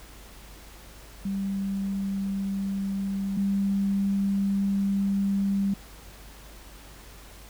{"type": "tone pair in turn", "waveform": "sine", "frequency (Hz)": [196, 197.59], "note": ["G3", "G3"], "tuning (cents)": [0, 14], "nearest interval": "unison", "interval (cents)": 14, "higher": "second", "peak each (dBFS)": [-26, -22], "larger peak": "second", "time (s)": [[1.25, 3.37], [3.37, 5.74]], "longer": "second", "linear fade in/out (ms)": 5, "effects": ["added 50 Hz sine -47 dBFS peak until 7.49 s", "pink hiss -49 dBFS RMS until 7.49 s"]}